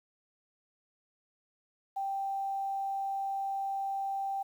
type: tone with quantisation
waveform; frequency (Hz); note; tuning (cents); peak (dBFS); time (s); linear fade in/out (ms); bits
sine; 784; G5; 0; -31; 1.96-4.43; 10; 10
effects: none